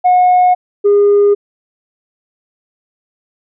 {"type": "tone pair in turn", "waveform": "sine", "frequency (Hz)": [726, 407.5], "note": ["F#5", "G#4"], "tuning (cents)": [-33, -33], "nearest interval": "minor seventh", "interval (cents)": 1000, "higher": "first", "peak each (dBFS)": -4, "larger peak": "neither", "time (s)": [[0.04, 0.55], [0.84, 1.35]], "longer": "neither", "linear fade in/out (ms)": 20, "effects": ["tanh soft clip ceiling -4 dBFS"]}